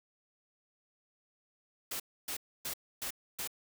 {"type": "noise bursts", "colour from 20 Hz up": "white", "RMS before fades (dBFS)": -38, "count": 5, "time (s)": [1.91, 3.475], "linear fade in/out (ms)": 5, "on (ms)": 89, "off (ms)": 280, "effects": []}